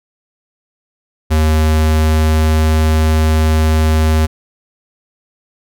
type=tone with pitch glide; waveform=square; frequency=78 to 78.5 Hz; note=D#2 to D#2; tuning=+5 to +16 cents; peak=-10 dBFS; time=1.3-4.27 s; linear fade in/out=20 ms; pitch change=+11 cents; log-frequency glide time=1.46-2.87 s; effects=none